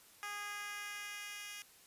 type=tone with high-pass filter sweep; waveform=10% pulse; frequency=411.1 Hz; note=G#4; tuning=18 cents flat; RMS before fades=-45 dBFS; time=0.23-1.62 s; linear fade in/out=0 ms; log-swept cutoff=1100 to 2900 Hz; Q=1.1; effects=white hiss -62 dBFS RMS until 1.86 s + resampled to 32000 Hz